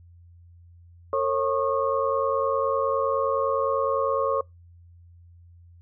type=tone cluster; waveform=sine; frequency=454.2 / 544 / 1093 / 1217 Hz; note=A#4 / C#5 / C#6 / D#6; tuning=-45 / -33 / -25 / -39 cents; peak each=-27 / -24 / -27 / -33 dBFS; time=1.13-4.41 s; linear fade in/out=2 ms; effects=noise-tail reverb RT60 0.2 s tail -26 dB re dry + added 86 Hz sine -48 dBFS peak until 5.81 s